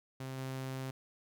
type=tone with level steps; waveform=sawtooth; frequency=131.9 Hz; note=C3; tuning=14 cents sharp; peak=-36 / -34 dBFS; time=0.2-0.91 s; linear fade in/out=5 ms; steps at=0.37 s; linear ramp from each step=20 ms; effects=none